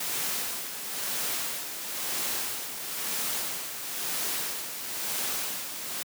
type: noise with tremolo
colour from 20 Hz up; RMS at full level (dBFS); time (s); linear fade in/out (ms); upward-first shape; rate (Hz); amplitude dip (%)
white; -30; 0-6.03; 5; sine; 1; 55
effects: high-pass 150 Hz 12 dB/octave